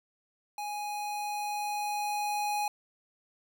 square tone with level ramp, 830.6 Hz, G#5, in tune, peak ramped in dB -35 to -29 dBFS, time 0.58-2.68 s, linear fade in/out 2 ms, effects none

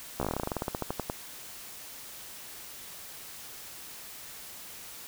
slowing click train, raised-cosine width 1 ms, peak -16 dBFS, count 21, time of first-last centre 0.2-1.099 s, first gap 14 ms, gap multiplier 1.11, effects white hiss -45 dBFS RMS until 5.07 s

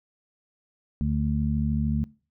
harmonic tone, 73.42 Hz, D2, in tune, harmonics 1 / 2 / 3, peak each -27 / -27 / -27 dBFS, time 1.01-2.04 s, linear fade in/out 0 ms, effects noise-tail reverb RT60 0.4 s tail -23 dB re dry

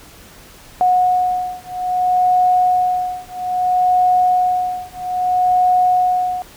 sine beating tone pair, 729 / 729.61 Hz, F#5 / F#5, -26 / -24 cents, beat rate 0.61 Hz, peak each -16 dBFS, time 0.81-6.42 s, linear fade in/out 0 ms, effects pink hiss -42 dBFS RMS until 6.56 s

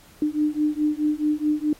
sine beating tone pair, 299.1 / 303.8 Hz, D4 / D#4, +32 / -41 cents, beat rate 4.7 Hz, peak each -23 dBFS, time 0.22-1.73 s, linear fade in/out 2 ms, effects pink hiss -52 dBFS RMS until 1.79 s + AAC 48 kbps

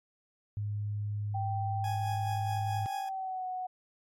sine tone, 103.83 Hz, G#2, in tune, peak -31 dBFS, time 0.57-2.86 s, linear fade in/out 0 ms
sine tone with pitch glide, 780 to 739.2 Hz, G5 to F#5, -9 to -2 cents, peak -33 dBFS, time 1.34-3.67 s, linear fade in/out 10 ms, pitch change -93 cents, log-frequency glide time 2.99-3.46 s
40% pulse tone with tremolo, 830.6 Hz, G#5, in tune, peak -36 dBFS, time 1.84-3.09 s, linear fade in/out 2 ms, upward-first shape sine, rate 4.7 Hz, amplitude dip 50%
effects MP3 64 kbps

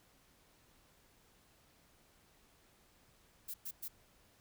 violet noise bursts, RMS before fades -43 dBFS, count 3, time 3.48-3.883 s, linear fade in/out 10 ms, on 61 ms, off 110 ms, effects pink hiss -68 dBFS RMS until 4.4 s

